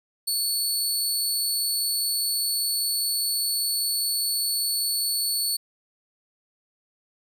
20% pulse tone with amplitude modulation, 4435 Hz, C#8, in tune, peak -15 dBFS, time 0.27-5.57 s, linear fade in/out 10 ms, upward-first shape sine, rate 224 Hz, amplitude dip 50%, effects none

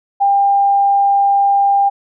sine tone, 798 Hz, G5, 31 cents sharp, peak -9 dBFS, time 0.2-1.9 s, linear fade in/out 20 ms, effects none

